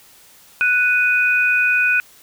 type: tone pair together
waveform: sine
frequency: 1480 / 2489 Hz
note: F#6 / D#7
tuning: 0 / 0 cents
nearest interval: major sixth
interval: 900 cents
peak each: -16 dBFS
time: 0.61-2 s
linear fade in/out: 0 ms
effects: white hiss -48 dBFS RMS until 2.22 s